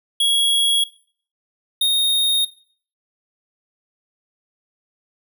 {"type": "tone pair in turn", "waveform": "square", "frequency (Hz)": [3322, 3708], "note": ["G#7", "A#7"], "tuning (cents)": [0, -10], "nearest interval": "major second", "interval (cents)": 190, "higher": "second", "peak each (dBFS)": -15, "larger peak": "neither", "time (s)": [[0.2, 0.84], [1.81, 2.45]], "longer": "neither", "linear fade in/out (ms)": 5, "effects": ["noise-tail reverb RT60 0.5 s tail -19 dB re dry"]}